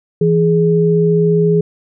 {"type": "tone pair together", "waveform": "sine", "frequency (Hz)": [165.7, 417.5], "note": ["E3", "G#4"], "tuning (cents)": [9, 9], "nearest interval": "octave + major third", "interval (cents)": 1600, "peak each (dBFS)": -12, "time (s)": [0.21, 1.61], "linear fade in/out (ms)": 5, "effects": []}